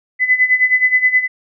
sine tone with tremolo, 2011 Hz, B6, 31 cents sharp, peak -7 dBFS, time 0.19-1.28 s, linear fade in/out 50 ms, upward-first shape sine, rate 9.5 Hz, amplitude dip 80%, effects none

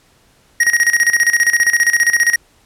square tone with tremolo, 1883 Hz, A#6, 17 cents sharp, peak -9 dBFS, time 0.6-2.36 s, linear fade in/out 5 ms, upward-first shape square, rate 15 Hz, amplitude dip 75%, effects pink hiss -53 dBFS RMS until 2.65 s + low-pass 12000 Hz 12 dB/octave

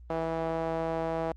sawtooth tone with band-pass filter, 163.3 Hz, E3, 16 cents flat, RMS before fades -31 dBFS, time 0.1-1.32 s, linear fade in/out 0 ms, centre 660 Hz, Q 2, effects added 60 Hz sine -46 dBFS peak until 1.36 s + Opus 24 kbps

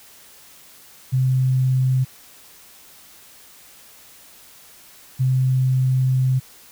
sine tone pair in turn, 129.8 / 129.8 Hz, C3 / C3, -13 / -13 cents, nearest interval unison, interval 0 cents, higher neither, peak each -15 dBFS, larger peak neither, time 1.12-2.05 / 5.19-6.4 s, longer second, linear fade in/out 20 ms, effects white hiss -47 dBFS RMS until 6.71 s

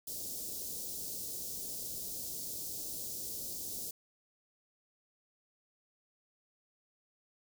white band-stop noise, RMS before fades -41 dBFS, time 0.07-3.91 s, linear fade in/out 5 ms, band 550 to 4700 Hz, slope 24 dB/octave, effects none

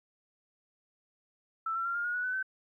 sine tone with pitch steps, 1325 / 1352.8 / 1381.3 / 1410.3 / 1439.9 / 1470.2 / 1501.1 / 1532.6 Hz, E6 / E6 / F6 / F6 / F#6 / F#6 / F#6 / G6, +9 / +44 / -19 / +17 / -48 / -11 / +25 / -40 cents, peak -30 dBFS, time 1.66-2.428 s, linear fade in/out 5 ms, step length 96 ms, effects 12-bit

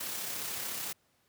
white noise with amplitude modulation, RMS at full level -36 dBFS, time 0-0.93 s, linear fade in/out 10 ms, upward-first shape sine, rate 33.7 Hz, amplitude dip 30%, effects pink hiss -71 dBFS RMS until 1.28 s + high-pass 100 Hz 12 dB/octave

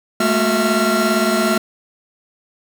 45% pulse tone cluster, 211.8 / 229.3 / 363.9 / 655 / 1377 Hz, G#3 / A#3 / F#4 / E5 / F6, +34 / -28 / -29 / -11 / -25 cents, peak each -21 dBFS, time 0.2-1.58 s, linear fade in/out 5 ms, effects none

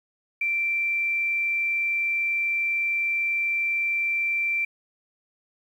sine tone, 2349 Hz, D7, in tune, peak -22 dBFS, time 0.41-4.65 s, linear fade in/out 5 ms, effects 9-bit

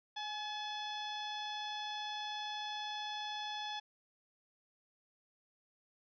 harmonic tone with a mistuned harmonic, 856 Hz, A5, 48 cents flat, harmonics 1 / 2 / 3 / 4 / 5 / 6 / 7, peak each -42 / -48 / -53 / -43 / -57 / -53 / -59 dBFS, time 0.16-3.8 s, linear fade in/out 10 ms, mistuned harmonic 1, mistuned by -35 cents, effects none

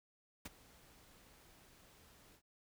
pink noise with ADSR envelope, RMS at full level -44 dBFS, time 0.45-2.42 s, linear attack 8 ms, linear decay 23 ms, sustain -20 dB, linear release 72 ms, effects none

